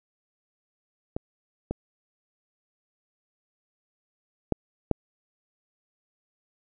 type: clicks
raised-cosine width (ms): 2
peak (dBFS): -16 / -15 / -9 / -8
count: 4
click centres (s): 1.165 / 1.71 / 4.523 / 4.913
effects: none